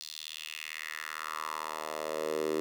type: tone with high-pass filter sweep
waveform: 10% pulse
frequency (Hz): 77.78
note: D#2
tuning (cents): 0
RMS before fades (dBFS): -37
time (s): 0.01-2.6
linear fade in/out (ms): 0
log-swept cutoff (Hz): 4400 to 360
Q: 3.1
effects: none

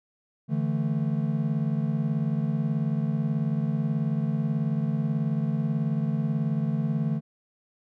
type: chord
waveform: triangle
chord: D suspended second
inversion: none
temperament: just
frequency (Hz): 146.83 / 165.19 / 220.2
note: D3 / E3 / A3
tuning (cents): 0 / +4 / +2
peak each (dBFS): -25 / -27 / -27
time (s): 0.48-7.21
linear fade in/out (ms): 50
effects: none

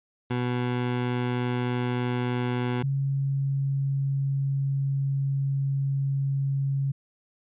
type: tone pair in turn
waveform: 20% pulse / sine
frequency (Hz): 123.3 / 137.52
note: B2 / C#3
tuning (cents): -2 / -13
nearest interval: major second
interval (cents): 189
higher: second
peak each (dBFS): -20 / -23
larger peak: first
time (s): 0.3-2.83 / 2.83-6.92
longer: second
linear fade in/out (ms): 10
effects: resampled to 8000 Hz

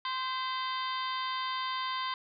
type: harmonic tone with a mistuned harmonic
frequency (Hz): 520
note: C5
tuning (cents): -11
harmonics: 2 / 3 / 4 / 5 / 6 / 7 / 8 / 9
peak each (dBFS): -33 / -43 / -42 / -51 / -42 / -42 / -48 / -45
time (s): 0.05-2.14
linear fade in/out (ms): 2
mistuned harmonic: 4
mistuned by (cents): -35
effects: none

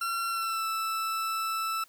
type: tone with pitch glide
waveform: 40% pulse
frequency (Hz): 1362 to 1320.9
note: F6 to E6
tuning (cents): -44 to +3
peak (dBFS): -28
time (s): 0.01-1.84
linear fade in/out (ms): 5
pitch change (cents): -53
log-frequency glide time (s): 0.29-0.66
effects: white hiss -60 dBFS RMS until 1.88 s

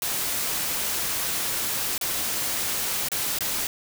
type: noise with dropouts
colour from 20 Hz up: white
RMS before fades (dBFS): -27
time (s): 0.02-3.67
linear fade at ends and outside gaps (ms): 1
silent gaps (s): 1.979-2.012 / 3.086-3.117 / 3.387-3.407
effects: none

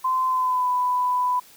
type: tone with pitch glide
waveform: sine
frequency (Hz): 1031 to 995.3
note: C6 to B5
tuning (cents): -26 to +13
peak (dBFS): -19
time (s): 0.04-1.4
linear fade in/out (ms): 10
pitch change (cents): -61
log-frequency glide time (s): 0.27-0.69
effects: white hiss -50 dBFS RMS until 1.56 s

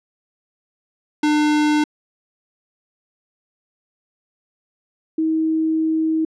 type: tone pair in turn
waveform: square / sine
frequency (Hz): 300 / 318.5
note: D4 / D#4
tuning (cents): +37 / +41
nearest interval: minor second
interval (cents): 104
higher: second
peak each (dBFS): -15 / -16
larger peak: first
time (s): 1.23-1.84 / 5.18-6.25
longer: second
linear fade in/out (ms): 5
effects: low-pass 6000 Hz 12 dB/octave

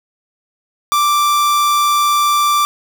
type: tone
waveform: 45% pulse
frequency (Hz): 1174.7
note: D6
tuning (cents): 0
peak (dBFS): -11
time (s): 0.92-2.65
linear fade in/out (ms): 0
effects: none

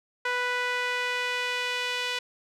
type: tone with band-pass filter sweep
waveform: sawtooth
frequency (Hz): 493.9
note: B4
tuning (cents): 0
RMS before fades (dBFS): -29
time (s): 0.25-2.19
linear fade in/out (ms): 5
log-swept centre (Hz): 1700 to 3000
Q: 1.5
effects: none

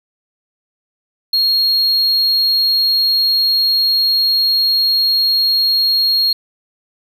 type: tone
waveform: triangle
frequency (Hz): 4270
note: C8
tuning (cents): +34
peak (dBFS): -10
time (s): 1.33-6.33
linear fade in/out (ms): 5
effects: none

